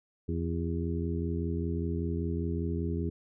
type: harmonic tone with a mistuned harmonic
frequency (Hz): 85.1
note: F2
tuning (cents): -44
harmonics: 1 / 2 / 3 / 4 / 5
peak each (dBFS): -32 / -35 / -37 / -38 / -39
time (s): 0.28-3.1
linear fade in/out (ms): 10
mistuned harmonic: 5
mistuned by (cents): -57
effects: none